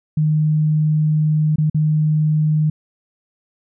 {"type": "tone with dropouts", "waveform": "sine", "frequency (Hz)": 153.7, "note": "D#3", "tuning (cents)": -21, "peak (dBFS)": -13, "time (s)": [0.17, 2.7], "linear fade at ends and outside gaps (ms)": 5, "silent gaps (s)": [[1.559, 1.582], [1.699, 1.745]], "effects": []}